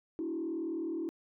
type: tone with frequency modulation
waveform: sine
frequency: 329.3 Hz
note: E4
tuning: 2 cents flat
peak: -32 dBFS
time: 0.19-1.09 s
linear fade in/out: 0 ms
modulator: 39.6 Hz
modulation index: 0.95
effects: tanh soft clip ceiling -28 dBFS